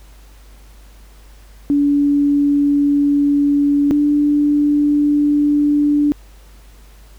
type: tone pair in turn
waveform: sine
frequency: 286.6 / 292.5 Hz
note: D4 / D4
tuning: -42 / -7 cents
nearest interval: unison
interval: 35 cents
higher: second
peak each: -11 dBFS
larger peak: neither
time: 1.7-3.91 / 3.91-6.12 s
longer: neither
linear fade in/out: 0 ms
effects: added 50 Hz sine -40 dBFS peak until 7.18 s + pink hiss -50 dBFS RMS until 7.18 s